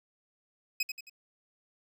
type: tone with echo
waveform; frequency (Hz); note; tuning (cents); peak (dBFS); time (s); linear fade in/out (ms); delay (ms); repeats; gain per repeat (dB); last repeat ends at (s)
25% pulse; 2533; D#7; +30; -23; 0.8-0.83; 5; 89; 3; -7; 1.097
effects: none